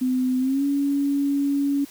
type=tone with pitch glide; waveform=sine; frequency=255.2 to 281.5 Hz; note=C4 to C#4; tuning=-43 to +27 cents; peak=-19 dBFS; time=0.01-1.85 s; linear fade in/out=10 ms; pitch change=+170 cents; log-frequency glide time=0.39-0.64 s; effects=white hiss -47 dBFS RMS until 1.9 s